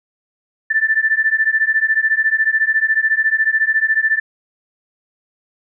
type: beating tone pair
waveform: sine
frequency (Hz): 1760 / 1774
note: A6 / A6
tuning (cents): 0 / +14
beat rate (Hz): 14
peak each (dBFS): -16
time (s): 0.7-4.2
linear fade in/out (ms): 10
effects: none